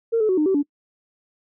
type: tone with pitch steps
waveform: sine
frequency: 458.1 / 431.4 / 372.5 / 304.4 / 383.1 / 287.9 Hz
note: A#4 / A4 / F#4 / D#4 / G4 / D4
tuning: -30 / -34 / +12 / -38 / -40 / -34 cents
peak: -15 dBFS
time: 0.12-0.63 s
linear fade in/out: 20 ms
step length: 85 ms
effects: noise-tail reverb RT60 0.1 s tail -24 dB re dry + tanh soft clip ceiling -11 dBFS